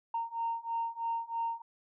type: beating tone pair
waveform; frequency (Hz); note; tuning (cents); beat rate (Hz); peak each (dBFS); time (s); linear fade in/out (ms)
sine; 920 / 923.1; A#5 / A#5; -23 / -17; 3.1; -35 / -34; 0.14-1.62; 5
effects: tanh soft clip ceiling -25 dBFS